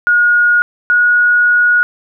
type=tone pair in turn; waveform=sine; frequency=1440 / 1451.7 Hz; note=F#6 / F#6; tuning=-47 / -33 cents; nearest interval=unison; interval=14 cents; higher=second; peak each=-7 dBFS; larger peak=neither; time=0.07-0.62 / 0.9-1.83 s; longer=second; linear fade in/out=0 ms; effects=none